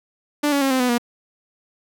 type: tone with pitch steps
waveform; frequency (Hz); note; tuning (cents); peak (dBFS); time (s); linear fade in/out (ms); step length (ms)
sawtooth; 293.7 / 281.9 / 270.6 / 259.7 / 249.3 / 239.2; D4 / C#4 / C#4 / C4 / B3 / A#3; 0 / +29 / -42 / -13 / +16 / +45; -13; 0.43-0.982; 10; 92
effects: none